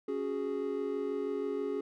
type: chord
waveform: triangle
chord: C# suspended fourth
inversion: none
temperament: just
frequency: 277.2 / 369.6 / 415.8 Hz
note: C#4 / F#4 / G#4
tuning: 0 / -2 / +2 cents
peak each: -36 / -36 / -32 dBFS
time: 0.08-1.81 s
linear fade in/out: 5 ms
effects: none